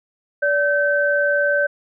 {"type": "tone pair together", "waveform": "sine", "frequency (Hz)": [577.6, 1542], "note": ["D5", "G6"], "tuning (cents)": [-29, -29], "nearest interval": "octave + perfect fourth", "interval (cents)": 1700, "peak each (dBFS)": -18, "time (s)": [0.42, 1.67], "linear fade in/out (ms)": 10, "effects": []}